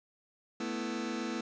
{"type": "chord", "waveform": "sawtooth", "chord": "A suspended second", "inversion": "none", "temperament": "just", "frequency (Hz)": [220, 247.5, 330], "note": ["A3", "B3", "E4"], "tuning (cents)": [0, 4, 2], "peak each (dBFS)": -34, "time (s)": [0.6, 1.41], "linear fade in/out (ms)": 5, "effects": ["resampled to 16000 Hz", "9-bit"]}